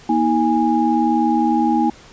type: tone cluster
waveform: sine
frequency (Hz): 238.4 / 318.1 / 824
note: A#3 / D#4 / G#5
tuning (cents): +39 / +38 / -14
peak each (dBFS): -18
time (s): 0.09-1.9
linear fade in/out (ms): 5
effects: pink hiss -44 dBFS RMS until 2.12 s + resampled to 16000 Hz